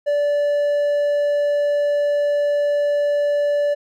triangle tone, 581 Hz, D5, 19 cents flat, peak -14 dBFS, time 0.06-3.75 s, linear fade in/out 20 ms, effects none

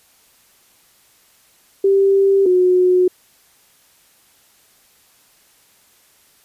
sine tone pair in turn, 392 / 364.1 Hz, G4 / F#4, 0 / -28 cents, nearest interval minor second, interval 128 cents, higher first, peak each -10 dBFS, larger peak neither, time 1.84-2.46 / 2.46-3.08 s, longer neither, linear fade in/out 5 ms, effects white hiss -54 dBFS RMS until 6.44 s + resampled to 32000 Hz

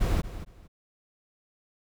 brown noise with echo, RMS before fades -24 dBFS, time 0-0.22 s, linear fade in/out 20 ms, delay 230 ms, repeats 2, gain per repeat -13 dB, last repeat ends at 0.68 s, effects none

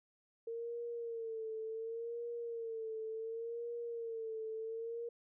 sine tone with vibrato, 456.4 Hz, A#4, 37 cents flat, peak -39 dBFS, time 0.47-5.09 s, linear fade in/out 5 ms, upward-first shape sine, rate 0.69 Hz, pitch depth 60 cents each way, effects none

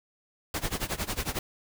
pink noise with tremolo, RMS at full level -29 dBFS, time 0.54-1.39 s, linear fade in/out 2 ms, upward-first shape sine, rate 11 Hz, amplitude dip 90%, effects none

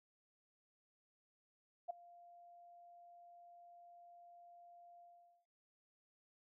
sine tone with ADSR envelope, 696 Hz, F5, 6 cents flat, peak -36 dBFS, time 1.88-5.46 s, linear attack 22 ms, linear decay 8 ms, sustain -22 dB, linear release 460 ms, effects none

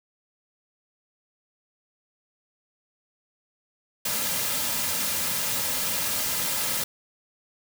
white noise with comb filter, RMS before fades -27 dBFS, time 4.05-6.84 s, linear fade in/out 5 ms, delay 2.7 ms, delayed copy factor -0.5, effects none

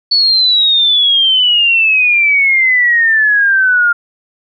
sine exponential sweep, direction down, 4461 to 1400 Hz, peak -7 dBFS, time 0.11-3.93 s, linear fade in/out 10 ms, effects none

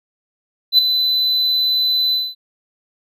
triangle tone with ADSR envelope, 4011 Hz, B7, 26 cents sharp, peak -4 dBFS, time 0.72-2.35 s, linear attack 66 ms, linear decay 5 ms, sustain -9 dB, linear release 220 ms, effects none

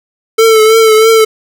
square tone with vibrato, 442.2 Hz, A4, 9 cents sharp, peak -4 dBFS, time 0.38-1.25 s, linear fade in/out 10 ms, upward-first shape triangle, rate 3.1 Hz, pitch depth 45 cents each way, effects none

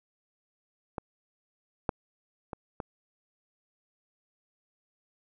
clicks, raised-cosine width 1 ms, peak -19 / -12 / -22 / -20 dBFS, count 4, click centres 0.982 / 1.892 / 2.532 / 2.802 s, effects none

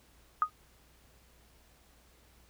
sine tone with exponential decay, 1244.5 Hz, D#6, in tune, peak -19 dBFS, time 0.42-0.5 s, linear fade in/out 1 ms, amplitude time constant 17 ms, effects added 60 Hz sine -64 dBFS peak until 2.49 s + pink hiss -64 dBFS RMS until 2.49 s

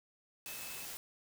sine tone in noise, 2600 Hz, E7, 24 cents flat, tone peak -51 dBFS, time 0.46-0.85 s, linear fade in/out 0 ms, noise white, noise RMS -45 dBFS, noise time 0.46-0.97 s, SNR -9 dB, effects none

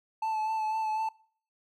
triangle tone with vibrato, 874 Hz, A5, 12 cents flat, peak -26 dBFS, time 0.22-1.09 s, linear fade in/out 5 ms, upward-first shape sine, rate 4 Hz, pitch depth 23 cents each way, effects noise-tail reverb RT60 0.5 s tail -22 dB re dry

